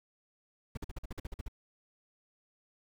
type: noise bursts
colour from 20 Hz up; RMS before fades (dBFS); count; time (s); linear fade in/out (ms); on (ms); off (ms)
brown; -38; 11; 0.75-1.483; 5; 23; 48
effects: none